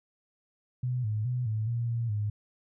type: tone with pitch steps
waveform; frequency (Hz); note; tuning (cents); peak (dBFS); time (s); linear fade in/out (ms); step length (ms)
sine; 125.2 / 107.1 / 124.6 / 108.8 / 117.9 / 116.7 / 104.7; B2 / A2 / B2 / A2 / A#2 / A#2 / G#2; +24 / -46 / +16 / -19 / +20 / +2 / +15; -27; 0.83-2.3; 5; 210
effects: none